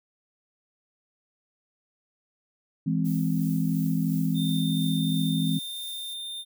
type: chord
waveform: sine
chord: E augmented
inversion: none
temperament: equal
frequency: 164.81 / 207.7 / 261.6 Hz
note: E3 / G#3 / B#3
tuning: 0 / 0 / 0 cents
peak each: -25 / -29 / -28 dBFS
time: 2.86-5.59 s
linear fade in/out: 10 ms
type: noise with tremolo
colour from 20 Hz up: violet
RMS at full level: -43 dBFS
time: 3.04-6.15 s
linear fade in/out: 20 ms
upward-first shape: sine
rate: 2.9 Hz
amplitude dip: 30%
type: tone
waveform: square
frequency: 3618 Hz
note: A7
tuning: 48 cents sharp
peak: -34 dBFS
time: 4.34-6.45 s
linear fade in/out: 50 ms
effects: none